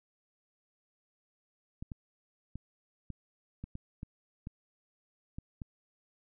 clicks, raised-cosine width 5 ms, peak -28 dBFS, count 10, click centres 1.825 / 1.918 / 2.556 / 3.103 / 3.64 / 3.754 / 4.031 / 4.471 / 5.385 / 5.618 s, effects none

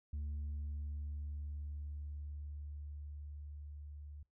sine tone with level ramp, 73.42 Hz, D2, in tune, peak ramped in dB -35 to -47 dBFS, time 0.13-4.23 s, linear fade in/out 5 ms, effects noise-tail reverb RT60 0.2 s tail -26 dB re dry + tanh soft clip ceiling -37 dBFS

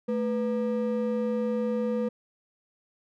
triangle ring-modulated tone, 356.1 Hz, F4, 34 cents sharp, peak -20 dBFS, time 0.08-2.09 s, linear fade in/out 10 ms, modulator 137 Hz, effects none

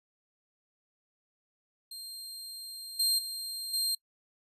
sawtooth tone with level steps, 4186 Hz, C8, in tune, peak -38 / -22 / -33 / -25 dBFS, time 1.91-3.95 s, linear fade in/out 5 ms, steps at 2.99 / 3.18 / 3.73 s, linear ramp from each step 10 ms, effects noise-tail reverb RT60 0.1 s tail -25 dB re dry + resampled to 32000 Hz

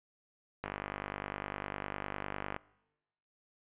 click train, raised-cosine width 0.5 ms, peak -21 dBFS, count 97, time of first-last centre 0.64-2.564 s, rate 49.9 Hz, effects noise-tail reverb RT60 1.0 s tail -23 dB re dry + resampled to 8000 Hz

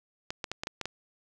clicks, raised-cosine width 0.2 ms, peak -16 dBFS, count 7, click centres 0.305 / 0.442 / 0.516 / 0.635 / 0.671 / 0.813 / 0.856 s, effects none

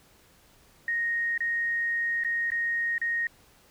sine tone with dropouts, 1864.7 Hz, A#6, in tune, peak -25 dBFS, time 0.88-3.27 s, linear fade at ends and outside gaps 2 ms, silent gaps 1.378-1.405 / 2.237-2.247 / 2.504-2.518 / 2.981-3.015 s, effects pink hiss -59 dBFS RMS until 3.7 s

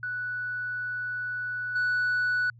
sine tone with level steps, 1480 Hz, F#6, in tune, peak -29 / -21 dBFS, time 0.03-2.5 s, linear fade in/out 2 ms, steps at 1.75 s, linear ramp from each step 10 ms, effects tanh soft clip ceiling -22 dBFS + added 117 Hz sine -49 dBFS peak until 2.59 s

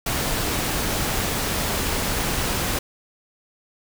pink noise, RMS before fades -24 dBFS, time 0.06-2.79 s, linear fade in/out 5 ms, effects none

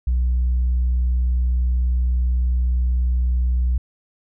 sine tone, 61.74 Hz, B1, in tune, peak -14 dBFS, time 0.07-3.78 s, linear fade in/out 5 ms, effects tanh soft clip ceiling -14 dBFS

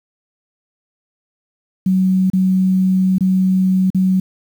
sine tone with dropouts, 187.4 Hz, F#3, 22 cents sharp, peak -11 dBFS, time 1.86-4.2 s, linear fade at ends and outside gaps 5 ms, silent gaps 2.301-2.333 / 3.184-3.207 / 3.903-3.946 s, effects 7-bit

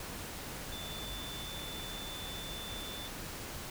sine tone in noise, 3520 Hz, A7, in tune, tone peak -44 dBFS, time 0.72-3.08 s, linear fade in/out 2 ms, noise pink, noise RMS -43 dBFS, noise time 0-3.7 s, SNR -4 dB, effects none

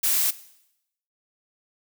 blue noise, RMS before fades -22 dBFS, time 0.03-0.31 s, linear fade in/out 10 ms, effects noise-tail reverb RT60 0.8 s tail -17 dB re dry

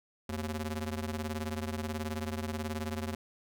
sawtooth ring-modulated tone, 155.56 Hz, D#3, in tune, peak -27 dBFS, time 0.29-3.15 s, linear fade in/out 5 ms, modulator 68.5 Hz, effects none

